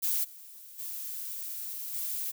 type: noise with level steps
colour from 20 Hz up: violet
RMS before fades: -29 / -49 / -38 / -34 dBFS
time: 0.02-2.32 s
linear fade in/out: 20 ms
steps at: 0.23 / 0.78 / 1.93 s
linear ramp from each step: 20 ms
effects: none